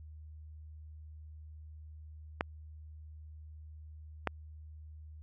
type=clicks; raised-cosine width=0.5 ms; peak=-15 dBFS; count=2; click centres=2.409 / 4.273 s; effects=added 77 Hz sine -47 dBFS peak until 5.22 s